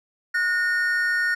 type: tone pair together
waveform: triangle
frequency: 1455 / 1833.2 Hz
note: F#6 / A#6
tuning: -29 / -29 cents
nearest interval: major third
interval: 400 cents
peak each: -21 dBFS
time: 0.34-1.35 s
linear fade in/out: 10 ms
effects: none